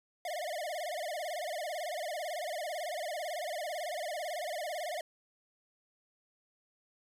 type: tone with vibrato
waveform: square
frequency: 655 Hz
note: E5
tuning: 11 cents flat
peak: -36 dBFS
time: 0.25-5.01 s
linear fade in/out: 2 ms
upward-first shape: sine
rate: 18 Hz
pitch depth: 190 cents each way
effects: resampled to 32000 Hz